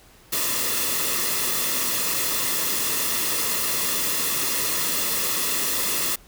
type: noise with comb filter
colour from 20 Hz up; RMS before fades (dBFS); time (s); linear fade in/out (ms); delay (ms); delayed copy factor
white; -24; 0.32-6.16; 10; 1.3; -0.6
effects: pink hiss -52 dBFS RMS until 6.27 s

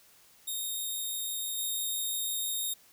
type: tone with level steps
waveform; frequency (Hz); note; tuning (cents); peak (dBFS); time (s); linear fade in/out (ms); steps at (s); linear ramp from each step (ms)
10% pulse; 3706; A#7; -11; -25 / -23; 0.47-2.74; 10; 1.57; 20
effects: white hiss -60 dBFS RMS until 2.92 s

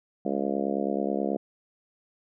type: harmonic tone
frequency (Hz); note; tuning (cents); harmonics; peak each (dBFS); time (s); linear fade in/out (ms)
69.3; C#2; 0; 3 / 4 / 5 / 6 / 7 / 8 / 9 / 10; -31 / -32 / -33 / -34 / -34 / -35 / -36 / -36; 0.25-1.37; 5
effects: none

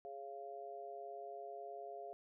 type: harmonic tone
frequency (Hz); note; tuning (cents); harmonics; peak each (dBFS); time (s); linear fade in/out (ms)
138.4; C#3; -2; 3 / 4 / 5; -51 / -54 / -48; 0.05-2.13; 0
effects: none

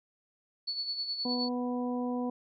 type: tone with tremolo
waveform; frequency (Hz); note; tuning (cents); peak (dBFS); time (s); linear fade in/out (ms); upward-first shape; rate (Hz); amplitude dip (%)
sine; 4435; C#8; 0; -30; 0.67-1.49; 10; sine; 9.6; 55
type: harmonic tone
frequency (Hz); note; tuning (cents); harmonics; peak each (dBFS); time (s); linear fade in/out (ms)
246.7; B3; -2; 1 / 2 / 3 / 4; -31 / -37 / -41 / -43; 1.25-2.3; 5
effects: none

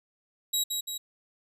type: tone with echo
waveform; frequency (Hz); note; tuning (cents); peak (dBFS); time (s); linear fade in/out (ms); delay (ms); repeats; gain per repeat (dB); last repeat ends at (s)
20% pulse; 3850; B7; -45; -19; 0.53-0.64; 10; 170; 2; -4; 0.98
effects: none

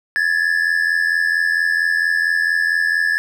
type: tone pair together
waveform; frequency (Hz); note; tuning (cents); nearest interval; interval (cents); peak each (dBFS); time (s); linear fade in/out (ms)
triangle; 1675.6 / 1760; G#6 / A6; +15 / 0; minor second; 85; -16; 0.16-3.18; 0
effects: none

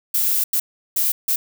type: noise bursts at uneven times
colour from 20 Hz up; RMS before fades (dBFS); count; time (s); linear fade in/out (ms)
violet; -19; 4; 0.14-0.44 / 0.53-0.6 / 0.96-1.12 / 1.28-1.36; 5
effects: none

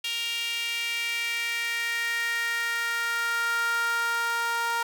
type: tone with high-pass filter sweep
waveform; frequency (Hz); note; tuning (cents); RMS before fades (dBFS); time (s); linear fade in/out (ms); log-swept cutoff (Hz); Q
sawtooth; 466.2; A#4; 0; -28; 0.04-4.83; 5; 2900 to 1100; 4.1
effects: none

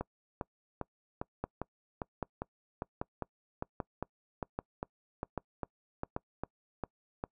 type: two click trains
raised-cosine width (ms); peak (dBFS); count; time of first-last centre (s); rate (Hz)
1; -20 / -21; 7 / 19; 1.44-6.164 / 0.01-7.239; 1.27 / 2.49
effects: noise-tail reverb RT60 0.1 s tail -25 dB re dry

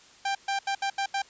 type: tone bursts at uneven times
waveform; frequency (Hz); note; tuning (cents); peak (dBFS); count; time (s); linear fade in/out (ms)
sawtooth; 790; G5; +13; -22; 6; 0.25-0.35 / 0.48-0.59 / 0.67-0.75 / 0.82-0.9 / 0.98-1.06 / 1.14-1.22; 5
effects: white hiss -54 dBFS RMS until 1.29 s + resampled to 16000 Hz

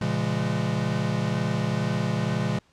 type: chord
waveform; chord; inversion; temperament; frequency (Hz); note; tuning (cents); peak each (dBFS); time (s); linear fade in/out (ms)
square; A# half-diminished seventh; none; equal with one note detuned; 116.54 / 138.59 / 169.15 / 207.7; A#2 / C#3 / E3 / G#3; 0 / 0 / +45 / 0; -30; 0.01-2.59; 5
effects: pink hiss -62 dBFS RMS until 2.72 s + low-pass 6000 Hz 12 dB/octave

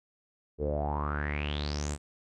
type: tone with low-pass filter sweep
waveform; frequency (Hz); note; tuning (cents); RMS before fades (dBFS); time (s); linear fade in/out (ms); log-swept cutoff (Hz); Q
sawtooth; 73.42; D2; 0; -32; 0.58-1.98; 50; 420 to 8600; 8.5
effects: none

